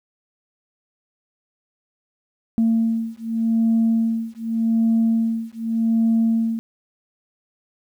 sine beating tone pair, 226.2 / 227.05 Hz, A3 / A#3, +48 / -45 cents, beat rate 0.85 Hz, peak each -19 dBFS, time 2.58-6.59 s, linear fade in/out 0 ms, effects tanh soft clip ceiling -11 dBFS + 9-bit

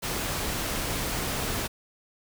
pink noise, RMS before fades -30 dBFS, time 0.02-1.68 s, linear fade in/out 20 ms, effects none

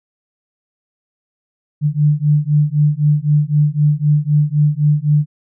sine beating tone pair, 146.83 / 150.73 Hz, D3 / D3, 0 / +45 cents, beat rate 3.9 Hz, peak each -14 dBFS, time 1.81-5.26 s, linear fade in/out 50 ms, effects none

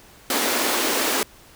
pink high-pass noise, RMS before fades -22 dBFS, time 0.3-1.23 s, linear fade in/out 2 ms, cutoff 240 Hz, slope 48 dB/octave, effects pink hiss -49 dBFS RMS until 1.55 s

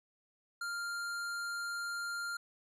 square tone, 1396.9 Hz, F6, in tune, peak -37 dBFS, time 0.61-2.37 s, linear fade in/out 5 ms, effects low-pass 11000 Hz 12 dB/octave

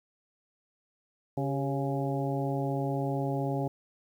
harmonic tone with a mistuned harmonic, 138.59 Hz, C#3, in tune, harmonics 1 / 2 / 3 / 4 / 5 / 6, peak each -31 / -34 / -36 / -37 / -38 / -39 dBFS, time 1.37-3.68 s, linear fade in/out 5 ms, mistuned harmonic 3, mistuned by -67 cents, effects 10-bit

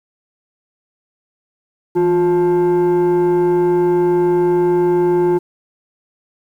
sine tone with frequency modulation, 355 Hz, F4, 28 cents sharp, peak -9 dBFS, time 1.95-5.39 s, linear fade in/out 20 ms, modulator 521 Hz, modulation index 0.5, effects tanh soft clip ceiling -10 dBFS + 8-bit

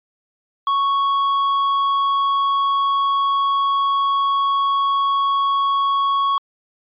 triangle tone with hard clipping, 1108.7 Hz, C#6, in tune, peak -17 dBFS, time 0.67-6.38 s, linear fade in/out 2 ms, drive 9 dB, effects resampled to 8000 Hz

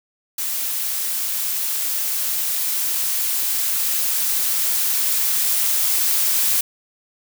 blue noise with level ramp, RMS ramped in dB -24 to -18 dBFS, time 0.38-6.61 s, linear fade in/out 5 ms, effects none

